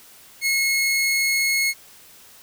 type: tone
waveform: sawtooth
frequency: 2173 Hz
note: C#7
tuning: 35 cents flat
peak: -15 dBFS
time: 0.41-1.74 s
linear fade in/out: 50 ms
effects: white hiss -48 dBFS RMS until 2.42 s